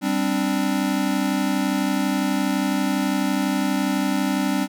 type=chord; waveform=square; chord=G suspended fourth; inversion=none; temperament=equal; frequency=196 / 261.6 / 293.7 Hz; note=G3 / C4 / D4; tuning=0 / 0 / 0 cents; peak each=-25 dBFS; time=0.01-4.68 s; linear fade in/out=50 ms; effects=none